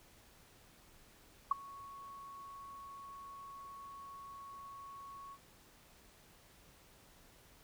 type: tone with ADSR envelope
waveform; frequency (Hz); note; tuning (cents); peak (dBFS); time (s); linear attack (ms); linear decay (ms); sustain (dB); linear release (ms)
sine; 1108.7; C#6; 0; -24; 1.51-5.38; 5; 14; -24; 57
effects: pink hiss -63 dBFS RMS until 7.63 s